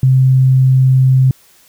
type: tone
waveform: sine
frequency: 130.81 Hz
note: C3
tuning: in tune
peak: -6 dBFS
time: 0.03-1.31 s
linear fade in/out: 2 ms
effects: white hiss -48 dBFS RMS until 1.68 s